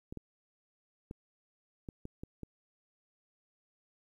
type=clicks; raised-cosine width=3 ms; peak=-29 dBFS; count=7; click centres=0.125 / 0.173 / 1.111 / 1.888 / 2.054 / 2.235 / 2.433 s; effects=11-bit